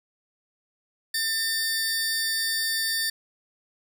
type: tone pair together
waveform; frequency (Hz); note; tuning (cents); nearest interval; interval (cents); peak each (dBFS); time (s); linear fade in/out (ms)
sawtooth; 1799 / 4607; A6 / D8; +38 / -34; octave + major third; 1628; -24; 1.14-3.1; 5
effects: none